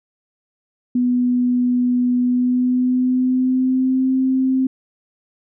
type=tone with pitch glide; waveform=sine; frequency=247.1 to 261.6 Hz; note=B3 to C4; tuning=+1 to 0 cents; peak=-14 dBFS; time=0.95-4.67 s; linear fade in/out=5 ms; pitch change=+99 cents; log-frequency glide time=2.21-4.13 s; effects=none